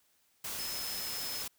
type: tone in noise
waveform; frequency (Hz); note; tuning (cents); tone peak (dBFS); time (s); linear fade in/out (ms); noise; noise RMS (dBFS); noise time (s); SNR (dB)
sine; 5170; E8; -34; -40; 0.59-1.43; 5; white; -39; 0.44-1.48; -4
effects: white hiss -71 dBFS RMS until 1.58 s